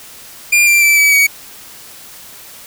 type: tone with pitch steps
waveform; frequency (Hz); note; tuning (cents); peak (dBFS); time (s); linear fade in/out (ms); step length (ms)
45% pulse; 2400 / 2363 / 2326 / 2290 / 2255; D7 / D7 / D7 / D7 / C#7; +37 / +10 / -17 / -44 / +29; -7; 0.52-1.27; 10; 150
effects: white hiss -36 dBFS RMS until 2.66 s